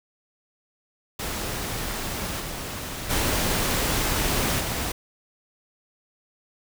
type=noise with level steps; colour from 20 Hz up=pink; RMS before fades=-30 / -33 / -24 / -28 dBFS; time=1.19-4.92 s; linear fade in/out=5 ms; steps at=2.39 / 3.09 / 4.59 s; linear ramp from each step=20 ms; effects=none